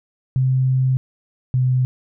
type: tone pair in turn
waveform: sine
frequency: 130.3 / 127.77 Hz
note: C3 / C3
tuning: -7 / -41 cents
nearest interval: unison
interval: 34 cents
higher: first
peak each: -14 dBFS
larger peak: neither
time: 0.36-0.97 / 1.54-1.85 s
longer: first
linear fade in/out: 0 ms
effects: none